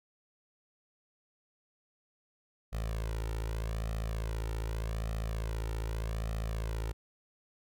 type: tone with flanger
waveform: sawtooth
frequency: 55 Hz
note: A1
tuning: in tune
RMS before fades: -35 dBFS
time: 2.72-6.93 s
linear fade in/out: 20 ms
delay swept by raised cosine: 1.6 to 2.19 ms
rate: 0.83 Hz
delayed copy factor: +1
effects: none